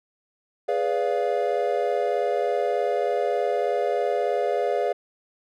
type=chord; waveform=triangle; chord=G# diminished seventh; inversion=none; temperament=equal with one note detuned; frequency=415.3 / 493.9 / 577.2 / 698.5 Hz; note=G#4 / B4 / D5 / F5; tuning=0 / 0 / -30 / 0 cents; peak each=-25 dBFS; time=0.68-4.93 s; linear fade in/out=10 ms; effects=none